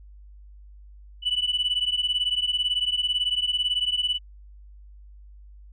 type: beating tone pair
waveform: sine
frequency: 2960 / 2978 Hz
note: F#7 / F#7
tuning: 0 / +11 cents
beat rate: 18 Hz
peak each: -24 dBFS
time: 1.22-4.19 s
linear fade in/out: 50 ms
effects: tanh soft clip ceiling -17 dBFS + added 50 Hz sine -44 dBFS peak until 5.72 s